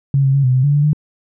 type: tone with pitch steps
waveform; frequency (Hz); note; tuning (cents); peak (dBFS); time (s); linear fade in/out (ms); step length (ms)
sine; 138.3 / 135 / 139.1 / 127.1 / 129.2 / 143.8 / 145.6 / 150.1; C#3 / C#3 / C#3 / C3 / C3 / D3 / D3 / D3; -4 / -45 / +6 / -50 / -21 / -36 / -15 / +38; -10; 0.14-0.932; 2; 99
effects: none